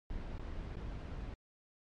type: noise with dropouts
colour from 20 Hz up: brown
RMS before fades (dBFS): -42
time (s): 0.1-1.34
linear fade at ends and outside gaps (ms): 1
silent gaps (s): 0.382-0.395 / 0.757-0.767
effects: low-pass 4000 Hz 12 dB/octave + MP3 64 kbps